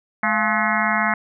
harmonic tone with a mistuned harmonic, 214 Hz, A3, 48 cents flat, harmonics 1 / 3 / 4 / 5 / 6 / 7 / 8 / 9 / 10, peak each -26 / -26 / -26 / -26 / -26 / -26 / -26 / -26 / -26 dBFS, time 0.23-1.14 s, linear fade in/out 2 ms, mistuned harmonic 3, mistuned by +120 cents, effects none

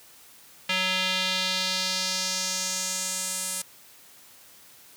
square tone with band-pass filter sweep, 186.2 Hz, F#3, 11 cents sharp, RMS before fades -28 dBFS, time 0.69-3.62 s, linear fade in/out 5 ms, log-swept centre 2900 to 9200 Hz, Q 2.1, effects white hiss -52 dBFS RMS until 4.96 s + high-pass 60 Hz 12 dB/octave

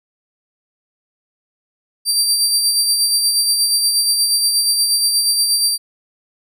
25% pulse tone with tremolo, 4695 Hz, D8, 1 cent flat, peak -7 dBFS, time 2.05-5.78 s, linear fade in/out 50 ms, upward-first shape sine, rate 8.4 Hz, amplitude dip 40%, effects none

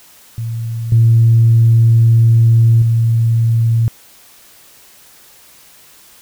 sine tone with level steps, 114.7 Hz, A#2, 28 cents flat, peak -18 / -5 / -9 dBFS, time 0.38-3.88 s, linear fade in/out 0 ms, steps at 0.92 / 2.82 s, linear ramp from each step 2 ms, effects tanh soft clip ceiling -1 dBFS + white hiss -44 dBFS RMS until 6.21 s

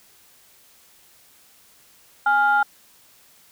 sine tone pair together, 827.7 / 1400 Hz, G#5 / F6, -6 / +4 cents, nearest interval major sixth, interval 910 cents, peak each -17 dBFS, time 2.26-2.63 s, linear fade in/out 5 ms, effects tanh soft clip ceiling -9 dBFS + white hiss -54 dBFS RMS until 3.51 s

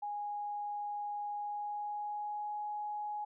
sine tone with pitch glide, 826 to 836.1 Hz, G#5 to G#5, -10 to +11 cents, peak -36 dBFS, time 0.02-3.25 s, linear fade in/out 10 ms, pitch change +21 cents, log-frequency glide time 1.33-2.55 s, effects none

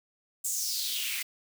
white noise with high-pass filter sweep, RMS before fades -32 dBFS, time 0.44-1.23 s, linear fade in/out 10 ms, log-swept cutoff 7900 to 2000 Hz, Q 3.8, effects none

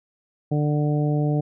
harmonic tone, 148.5 Hz, D3, 20 cents sharp, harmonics 1 / 2 / 3 / 4 / 5, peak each -20 / -26 / -30 / -32 / -34 dBFS, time 0.51-1.41 s, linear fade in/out 10 ms, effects none

